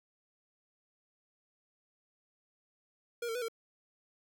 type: tone with pitch steps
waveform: square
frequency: 474.2 / 452.8 / 494.1 / 455.3 Hz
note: A#4 / A4 / B4 / A#4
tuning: +30 / +50 / +1 / -41 cents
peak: -35 dBFS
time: 3.22-3.484 s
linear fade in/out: 5 ms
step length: 66 ms
effects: none